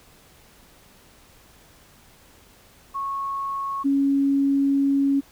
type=tone pair in turn; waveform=sine; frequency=1100 / 277.1 Hz; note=C#6 / C#4; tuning=-14 / -1 cents; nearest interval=2 octaves; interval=2387 cents; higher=first; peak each=-25 / -17 dBFS; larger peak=second; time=2.94-3.84 / 3.84-5.21 s; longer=second; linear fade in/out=20 ms; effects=pink hiss -53 dBFS RMS until 5.31 s